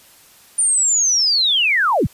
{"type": "linear sweep", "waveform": "sine", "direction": "down", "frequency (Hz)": [9250, 46.02], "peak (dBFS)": -13, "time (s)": [0.58, 2.07], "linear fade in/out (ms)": 10, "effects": ["white hiss -48 dBFS RMS until 2.13 s", "resampled to 32000 Hz"]}